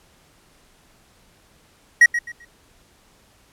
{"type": "tone with echo", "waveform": "triangle", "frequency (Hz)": 1900, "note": "A#6", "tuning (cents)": 33, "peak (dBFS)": -5, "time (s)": [2.01, 2.06], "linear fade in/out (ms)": 5, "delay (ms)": 130, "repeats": 3, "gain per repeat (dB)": -12, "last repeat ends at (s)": 2.45, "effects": ["pink hiss -56 dBFS RMS until 3.52 s", "low-pass 12000 Hz 12 dB/octave"]}